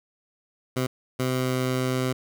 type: tone bursts at uneven times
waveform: 15% pulse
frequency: 128.6 Hz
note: C3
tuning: 30 cents flat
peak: -17 dBFS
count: 2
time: 0.76-0.87 / 1.19-2.13 s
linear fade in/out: 10 ms
effects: none